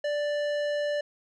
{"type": "tone with tanh clipping", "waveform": "sine", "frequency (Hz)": 587, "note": "D5", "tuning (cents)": -1, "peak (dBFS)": -28, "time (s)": [0.04, 1.01], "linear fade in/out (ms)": 5, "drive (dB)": 15, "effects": []}